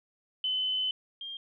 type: tone pair in turn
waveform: sine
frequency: 3033 / 3204 Hz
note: F#7 / G7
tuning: +42 / +37 cents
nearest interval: minor second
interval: 95 cents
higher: second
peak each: -27 / -37 dBFS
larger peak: first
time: 0.44-0.91 / 1.21-1.37 s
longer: first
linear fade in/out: 2 ms
effects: none